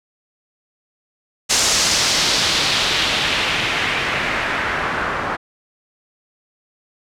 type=noise with low-pass filter sweep; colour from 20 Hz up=white; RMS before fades=-19 dBFS; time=1.49-5.37 s; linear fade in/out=20 ms; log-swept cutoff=6700 to 1300 Hz; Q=1.6; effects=none